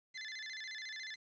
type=tone with vibrato; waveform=25% pulse; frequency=1895 Hz; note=A#6; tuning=28 cents sharp; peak=-39 dBFS; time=0.14-1.16 s; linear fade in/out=20 ms; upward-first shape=square; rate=14 Hz; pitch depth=140 cents each way; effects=resampled to 16000 Hz + 11-bit